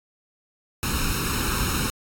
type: noise with comb filter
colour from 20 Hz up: pink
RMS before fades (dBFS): -25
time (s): 0.83-1.9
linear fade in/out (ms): 0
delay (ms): 0.75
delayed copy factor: +0.8
effects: AAC 64 kbps